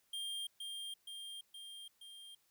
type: tone with echo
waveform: square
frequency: 3200 Hz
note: G7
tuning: 35 cents sharp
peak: -40 dBFS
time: 0.13-0.47 s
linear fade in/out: 5 ms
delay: 470 ms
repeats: 4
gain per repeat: -3 dB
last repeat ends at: 2.35 s
effects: white hiss -75 dBFS RMS until 2.5 s